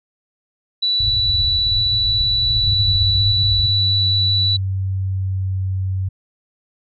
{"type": "tone", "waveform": "sine", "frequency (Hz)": 3951, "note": "B7", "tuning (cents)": 0, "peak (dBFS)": -15, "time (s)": [0.82, 4.57], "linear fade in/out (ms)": 10}
{"type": "low-pass noise", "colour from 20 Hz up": "white", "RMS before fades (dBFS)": -24, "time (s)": [1, 3.7], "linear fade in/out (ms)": 5, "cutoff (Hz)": 120, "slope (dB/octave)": 96}
{"type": "tone with pitch glide", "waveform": "sine", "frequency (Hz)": [96.9, 94.63], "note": ["G2", "F#2"], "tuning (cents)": [-20, 39], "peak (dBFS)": -18, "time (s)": [2.66, 6.09], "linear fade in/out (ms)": 10, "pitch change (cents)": -41, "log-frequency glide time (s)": [3.65, 5.62]}
{"effects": []}